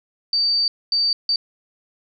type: tone bursts at uneven times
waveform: sine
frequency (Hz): 4617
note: D8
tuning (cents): -30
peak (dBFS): -16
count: 3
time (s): 0.33-0.68 / 0.92-1.13 / 1.29-1.36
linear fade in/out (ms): 2
effects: none